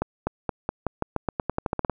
accelerating click train, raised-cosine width 1 ms, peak -10 dBFS, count 16, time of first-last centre 0.02-1.897 s, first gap 250 ms, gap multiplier 0.89, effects none

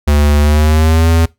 square tone with pitch glide, 73.42 to 82.41 Hz, D2 to E2, 0 to 0 cents, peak -8 dBFS, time 0.07-1.26 s, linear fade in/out 10 ms, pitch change +200 cents, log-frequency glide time 0.4-1.08 s, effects noise-tail reverb RT60 0.2 s tail -21 dB re dry

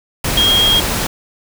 sine tone in noise, 3250 Hz, G#7, 38 cents flat, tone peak -10 dBFS, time 0.37-0.8 s, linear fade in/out 5 ms, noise pink, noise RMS -18 dBFS, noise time 0.24-1.07 s, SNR +5 dB, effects none

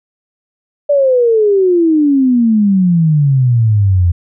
sine exponential sweep, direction down, 587.3 to 84.6 Hz, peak -7 dBFS, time 0.89-4.12 s, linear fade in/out 10 ms, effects none

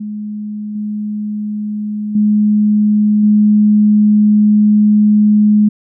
sine tone with level steps, 210.2 Hz, G#3, 21 cents sharp, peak -20 / -17 / -8 / -6 dBFS, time 0-5.69 s, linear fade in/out 10 ms, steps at 0.75 / 2.15 / 3.23 s, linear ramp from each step 5 ms, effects none

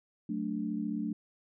sine chord, D major, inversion first, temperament equal with one note detuned, 185 / 220 / 292.6 Hz, F#3 / A3 / D4, 0 / 0 / -6 cents, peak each -38 / -34 / -36 dBFS, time 0.29-1.13 s, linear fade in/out 5 ms, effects none

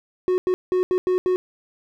triangle tone bursts at uneven times, 366.8 Hz, F#4, 15 cents flat, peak -15 dBFS, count 6, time 0.28-0.38 / 0.47-0.54 / 0.72-0.83 / 0.91-0.98 / 1.07-1.18 / 1.26-1.36 s, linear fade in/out 0 ms, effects none

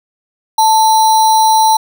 sine tone with sample-and-hold, 880 Hz, A5, in tune, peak -6 dBFS, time 0.58-1.77 s, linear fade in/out 5 ms, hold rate 4900 Hz, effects none

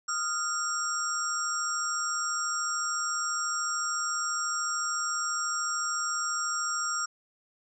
sine tone cluster, 1233 / 1387 / 5600 / 7520 Hz, D#6 / F6 / F8 / A#8, -16 / -12 / +4 / +14 cents, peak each -35 / -32 / -33 / -35 dBFS, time 0.08-7.06 s, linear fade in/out 10 ms, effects none

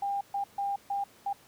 sine tone bursts at uneven times, 800 Hz, G5, 35 cents sharp, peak -28 dBFS, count 5, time 0.02-0.21 / 0.34-0.44 / 0.58-0.76 / 0.9-1.04 / 1.26-1.33 s, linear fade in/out 5 ms, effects pink hiss -58 dBFS RMS until 1.47 s + high-pass 100 Hz 12 dB/octave

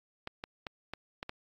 clicks, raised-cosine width 0.3 ms, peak -22 dBFS, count 6, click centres 0.274 / 0.439 / 0.668 / 0.936 / 1.229 / 1.294 s, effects AAC 48 kbps

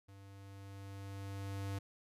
square tone with level ramp, 98.5 Hz, G2, 9 cents sharp, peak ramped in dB -55 to -38 dBFS, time 0.08-1.79 s, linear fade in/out 10 ms, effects resampled to 32000 Hz

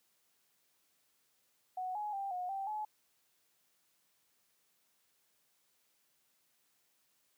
sine tone with pitch steps, 740 / 839 / 788 / 724 / 781 / 852 Hz, F#5 / G#5 / G5 / F#5 / G5 / G#5, 0 / +17 / +9 / -38 / -7 / +44 cents, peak -36 dBFS, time 1.77-2.85 s, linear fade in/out 5 ms, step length 180 ms, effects white hiss -75 dBFS RMS until 7.37 s + high-pass 100 Hz 12 dB/octave

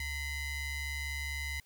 45% pulse ring-modulated tone, 987.8 Hz, B5, in tune, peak -32 dBFS, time 0-1.6 s, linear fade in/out 2 ms, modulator 1060 Hz, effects white hiss -67 dBFS RMS until 1.65 s

